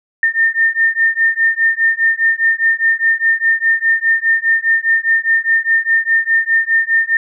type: beating tone pair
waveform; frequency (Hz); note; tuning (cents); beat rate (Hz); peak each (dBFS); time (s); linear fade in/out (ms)
sine; 1811 / 1815.9; A6 / A#6; +49 / -46; 4.9; -14; 0.23-7.17; 2
effects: none